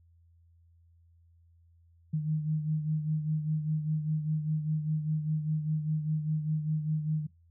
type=beating tone pair; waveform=sine; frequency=153.8 / 158.8 Hz; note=D#3 / D#3; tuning=-20 / +36 cents; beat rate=5 Hz; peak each=-28 / -36 dBFS; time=2.13-7.27 s; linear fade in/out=10 ms; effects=noise-tail reverb RT60 0.2 s tail -22 dB re dry + added 84 Hz sine -59 dBFS peak until 7.5 s